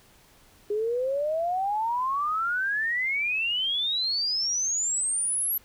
sine exponential sweep, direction up, 408.2 to 11910 Hz, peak -24 dBFS, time 0.7-5.58 s, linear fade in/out 5 ms, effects pink hiss -57 dBFS RMS until 5.64 s

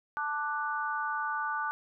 sine chord, D major, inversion second, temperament equal with one note detuned, 880 / 1179.4 / 1480 Hz, A5 / D6 / F#6, 0 / +7 / 0 cents, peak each -35 / -34 / -34 dBFS, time 0.17-1.71 s, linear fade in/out 0 ms, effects none

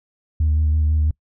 sine tone with vibrato, 76.9 Hz, D#2, 20 cents flat, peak -13 dBFS, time 0.4-1.11 s, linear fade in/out 5 ms, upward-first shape square, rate 6 Hz, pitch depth 19 cents each way, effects noise-tail reverb RT60 0.1 s tail -26 dB re dry + tanh soft clip ceiling -12 dBFS

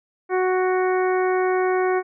harmonic tone, 370 Hz, F#4, in tune, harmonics 1 / 2 / 3 / 4 / 5 / 6, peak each -19 / -25 / -29 / -31 / -33 / -35 dBFS, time 0.29-2.03 s, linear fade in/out 50 ms, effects none

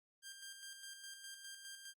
10% pulse tone with tremolo, 1594 Hz, G6, 28 cents sharp, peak -40 dBFS, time 0.22-1.94 s, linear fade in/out 50 ms, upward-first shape square, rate 4.9 Hz, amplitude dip 45%, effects Opus 48 kbps

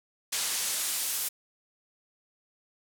pink noise with band-pass filter sweep, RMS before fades -31 dBFS, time 0.32-1.29 s, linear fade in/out 10 ms, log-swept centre 6900 to 12000 Hz, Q 0.72, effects none

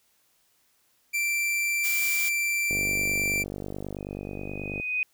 45% pulse tone, 2349 Hz, D7, in tune, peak -24 dBFS, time 1.13-3.44 s, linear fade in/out 20 ms
blue noise, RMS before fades -31 dBFS, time 1.83-2.3 s, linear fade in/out 20 ms
click train, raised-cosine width 2 ms, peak -21 dBFS, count 104, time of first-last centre 2.71-4.799 s, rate 49.3 Hz
sine tone with exponential growth, 2496 Hz, D#7, 5 cents sharp, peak -22 dBFS, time 3.97-5.03 s, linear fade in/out 1 ms, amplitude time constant 230 ms
effects white hiss -67 dBFS RMS until 5.13 s

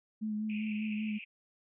sine tone with vibrato, 214 Hz, A3, 48 cents flat, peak -32 dBFS, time 0.21-1.19 s, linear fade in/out 20 ms, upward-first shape sine, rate 5.1 Hz, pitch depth 25 cents each way
white band-pass noise, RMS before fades -47 dBFS, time 0.49-1.25 s, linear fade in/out 10 ms, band 2300 to 2700 Hz, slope 96 dB/octave
effects none

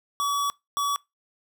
square tone bursts at uneven times, 1138 Hz, C#6, 45 cents sharp, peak -24 dBFS, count 2, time 0.2-0.5 / 0.77-0.96 s, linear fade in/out 0 ms, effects noise-tail reverb RT60 0.2 s tail -23 dB re dry

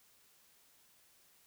silence, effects white hiss -67 dBFS RMS until 1.46 s

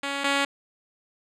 5% pulse tone pair in turn, 279.5 / 279.5 Hz, C#4 / C#4, +14 / +14 cents, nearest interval unison, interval 0 cents, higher neither, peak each -16 / -10 dBFS, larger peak second, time 0.03-0.24 / 0.24-0.45 s, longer neither, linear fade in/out 5 ms, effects low-pass 7000 Hz 12 dB/octave

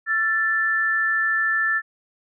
sine tone pair together, 1346.6 / 1760 Hz, E6 / A6, +36 / 0 cents, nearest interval perfect fourth, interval 464 cents, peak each -26 / -19 dBFS, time 0.06-1.82 s, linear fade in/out 50 ms, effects none

